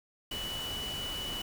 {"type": "tone in noise", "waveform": "sine", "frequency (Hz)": 2960, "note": "F#7", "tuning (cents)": 0, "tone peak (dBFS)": -36, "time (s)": [0.31, 1.42], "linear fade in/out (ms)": 5, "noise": "pink", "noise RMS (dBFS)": -41, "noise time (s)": [0.31, 1.42], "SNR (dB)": 2, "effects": []}